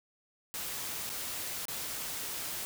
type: noise with dropouts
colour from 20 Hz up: white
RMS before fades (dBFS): -38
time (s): 0.54-2.65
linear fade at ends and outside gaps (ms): 0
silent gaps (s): 1.093-1.1 / 1.654-1.683
effects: none